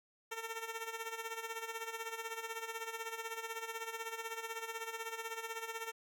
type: tone with tremolo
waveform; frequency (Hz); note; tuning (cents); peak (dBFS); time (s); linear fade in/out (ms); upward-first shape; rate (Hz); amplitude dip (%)
10% pulse; 452.6; A4; +49; -30; 0.31-5.92; 10; sine; 16; 70
effects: none

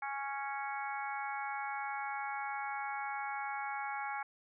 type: harmonic tone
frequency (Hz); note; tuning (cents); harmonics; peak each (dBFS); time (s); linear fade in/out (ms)
276.9; C#4; -2; 3 / 4 / 5 / 6 / 7 / 8; -39 / -45 / -44 / -46 / -53 / -45; 0.02-4.23; 5
effects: none

